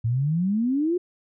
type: exponential sweep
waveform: sine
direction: up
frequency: 110 to 367.8 Hz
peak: -20 dBFS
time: 0.04-0.98 s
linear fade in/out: 10 ms
effects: none